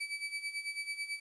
35% pulse tone with tremolo, 2300 Hz, D7, 37 cents flat, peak -32 dBFS, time 0-1.2 s, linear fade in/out 10 ms, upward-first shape sine, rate 9.1 Hz, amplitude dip 75%, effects resampled to 24000 Hz + 11-bit

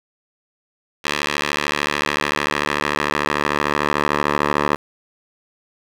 10% pulse tone with band-pass filter sweep, 73.42 Hz, D2, in tune, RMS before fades -21 dBFS, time 1.04-4.76 s, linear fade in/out 10 ms, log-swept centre 2700 to 1100 Hz, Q 0.95, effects 7-bit

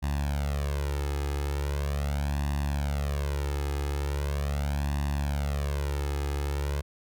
sawtooth tone with flanger, 71.4 Hz, D2, 48 cents flat, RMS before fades -29 dBFS, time 0.02-6.82 s, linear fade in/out 20 ms, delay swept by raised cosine 1.1 to 2.4 ms, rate 0.4 Hz, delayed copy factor +1, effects none

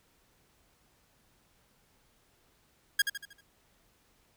sawtooth tone with echo, 1635 Hz, G#6, 28 cents flat, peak -18 dBFS, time 2.99-3.02 s, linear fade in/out 5 ms, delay 78 ms, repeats 5, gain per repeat -7 dB, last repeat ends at 3.41 s, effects pink hiss -68 dBFS RMS until 4.36 s

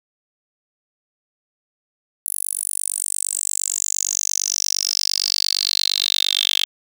10% pulse tone with high-pass filter sweep, 48.69 Hz, G1, 11 cents flat, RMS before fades -22 dBFS, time 2.26-6.65 s, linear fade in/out 0 ms, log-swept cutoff 11000 to 3300 Hz, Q 8.7, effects none

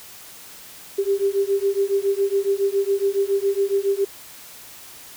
sine beating tone pair, 392 / 399.2 Hz, G4 / G4, 0 / +32 cents, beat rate 7.2 Hz, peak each -21 dBFS, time 0.98-4.05 s, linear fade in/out 10 ms, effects white hiss -42 dBFS RMS until 5.16 s

